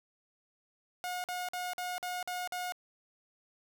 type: tone bursts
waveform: sawtooth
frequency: 721 Hz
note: F#5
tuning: 45 cents flat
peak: -31 dBFS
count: 7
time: 1.04-2.722 s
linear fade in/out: 0 ms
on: 200 ms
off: 47 ms
effects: none